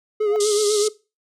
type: tone with vibrato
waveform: triangle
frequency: 419.4 Hz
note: G#4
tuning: 17 cents sharp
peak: -15 dBFS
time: 0.2-0.89 s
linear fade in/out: 10 ms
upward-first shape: sine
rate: 8 Hz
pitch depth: 48 cents each way
type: tone with exponential growth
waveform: sine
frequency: 702 Hz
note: F5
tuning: 9 cents sharp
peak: -24 dBFS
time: 0.24-0.36 s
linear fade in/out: 0 ms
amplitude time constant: 26 ms
type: band-pass noise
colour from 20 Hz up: white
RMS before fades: -26 dBFS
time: 0.4-0.88 s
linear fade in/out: 5 ms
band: 3300 to 9300 Hz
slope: 48 dB/octave
effects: noise-tail reverb RT60 0.3 s tail -20 dB re dry